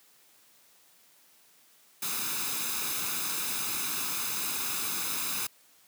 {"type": "noise with comb filter", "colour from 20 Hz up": "white", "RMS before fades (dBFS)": -32, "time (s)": [2.02, 5.47], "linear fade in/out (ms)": 5, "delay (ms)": 0.79, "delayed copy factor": 0.6, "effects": ["white hiss -61 dBFS RMS until 5.87 s", "high-pass 150 Hz 12 dB/octave"]}